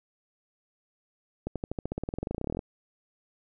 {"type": "accelerating click train", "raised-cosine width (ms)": 2, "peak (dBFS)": -18, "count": 25, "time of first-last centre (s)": [1.47, 2.592], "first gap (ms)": 87, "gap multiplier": 0.94, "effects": []}